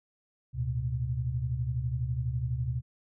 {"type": "tone cluster", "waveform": "sine", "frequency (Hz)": [73.3, 113.7, 125.7], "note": ["D2", "A#2", "B2"], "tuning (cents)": [-3, -43, 31], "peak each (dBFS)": [-35, -35, -30], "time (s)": [0.53, 2.82], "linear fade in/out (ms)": 50, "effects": []}